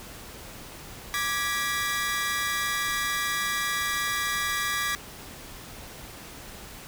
sawtooth chord, G# diminished, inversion second, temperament equal with one note detuned, 1174.7 / 1661.2 / 1949.5 Hz, D6 / G#6 / B6, 0 / 0 / -23 cents, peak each -27 dBFS, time 1.14-4.95 s, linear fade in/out 0 ms, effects pink hiss -43 dBFS RMS until 6.87 s

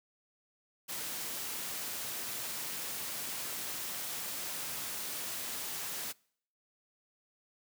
white noise, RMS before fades -39 dBFS, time 0.88-6.13 s, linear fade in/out 20 ms, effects noise-tail reverb RT60 0.6 s tail -25 dB re dry + high-pass 100 Hz 12 dB/octave

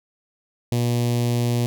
sawtooth tone with notch filter, 120 Hz, B2, 49 cents flat, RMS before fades -21 dBFS, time 0.72-1.66 s, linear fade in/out 0 ms, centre 1400 Hz, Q 0.61, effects none

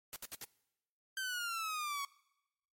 white noise bursts, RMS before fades -44 dBFS, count 4, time 0.13-0.443 s, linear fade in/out 0 ms, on 31 ms, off 63 ms
sawtooth exponential sweep, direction down, 1568 to 1108.7 Hz, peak -33 dBFS, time 1.17-2.05 s, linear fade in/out 2 ms
effects noise-tail reverb RT60 0.9 s tail -22 dB re dry + MP3 64 kbps

